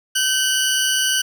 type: tone pair together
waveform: 20% pulse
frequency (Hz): 1537 / 2934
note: G6 / F#7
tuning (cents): -35 / -15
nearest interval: major seventh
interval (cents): 1120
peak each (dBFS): -15 / -14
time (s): 0.15-1.22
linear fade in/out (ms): 10
effects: none